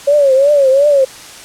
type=tone with vibrato; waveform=sine; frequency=556 Hz; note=C#5; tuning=5 cents sharp; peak=-6 dBFS; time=0.07-1.05 s; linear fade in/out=10 ms; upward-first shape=triangle; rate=2.8 Hz; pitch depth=130 cents each way; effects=white hiss -33 dBFS RMS until 1.44 s + low-pass 9000 Hz 12 dB/octave